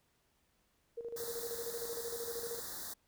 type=tone with tremolo; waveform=sine; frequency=467.6 Hz; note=A#4; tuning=5 cents sharp; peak=-38 dBFS; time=0.97-2.6 s; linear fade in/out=10 ms; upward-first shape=square; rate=13 Hz; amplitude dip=65%
type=band-stop noise; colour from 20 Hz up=white; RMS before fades=-44 dBFS; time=1.16-2.94 s; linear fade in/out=10 ms; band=1900 to 3600 Hz; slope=96 dB/octave
effects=pink hiss -75 dBFS RMS until 3.07 s